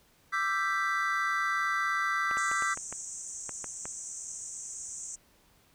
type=chord; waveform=triangle; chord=E minor seventh; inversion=third; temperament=equal with one note detuned; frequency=1174.7 / 1331.5 / 1568 / 1975.5 Hz; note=D6 / E6 / G6 / B6; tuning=0 / +17 / 0 / 0 cents; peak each=-31 dBFS; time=0.32-2.75 s; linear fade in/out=20 ms
type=clicks; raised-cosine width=0.5 ms; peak=-24 dBFS; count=9; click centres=2.312 / 2.371 / 2.515 / 2.623 / 2.774 / 2.926 / 3.493 / 3.643 / 3.855 s
type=band-pass noise; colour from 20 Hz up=white; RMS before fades=-41 dBFS; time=2.37-5.16 s; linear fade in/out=10 ms; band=6000 to 8300 Hz; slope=96 dB/octave
effects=pink hiss -64 dBFS RMS until 5.74 s